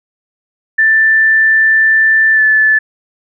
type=tone with pitch glide; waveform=sine; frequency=1770 to 1741.6 Hz; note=A6 to A6; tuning=+10 to -18 cents; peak=-6 dBFS; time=0.78-2.79 s; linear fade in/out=10 ms; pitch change=-28 cents; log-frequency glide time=2.33-2.42 s; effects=none